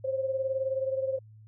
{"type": "beating tone pair", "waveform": "sine", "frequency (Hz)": [527, 546], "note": ["C5", "C#5"], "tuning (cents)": [12, -26], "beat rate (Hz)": 19, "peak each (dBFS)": [-28, -34], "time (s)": [0.04, 1.19], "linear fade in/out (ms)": 10, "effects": ["added 108 Hz sine -49 dBFS peak until 1.47 s"]}